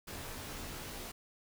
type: noise with comb filter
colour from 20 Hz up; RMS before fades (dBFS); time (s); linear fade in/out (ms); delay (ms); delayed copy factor
pink; -44; 0.07-1.12; 10; 18; -0.75
effects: none